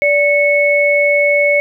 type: tone pair together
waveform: sine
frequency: 581 / 2204 Hz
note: D5 / C#7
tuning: -19 / -11 cents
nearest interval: octave + major seventh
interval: 2308 cents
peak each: -12 dBFS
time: 0.02-1.6 s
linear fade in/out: 0 ms
effects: 8-bit